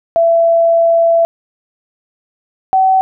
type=tone pair in turn; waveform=sine; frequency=669 / 760.3 Hz; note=E5 / F#5; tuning=+25 / +47 cents; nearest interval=major second; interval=222 cents; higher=second; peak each=-7 dBFS; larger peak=neither; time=0.16-1.25 / 2.73-3.01 s; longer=first; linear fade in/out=0 ms; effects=none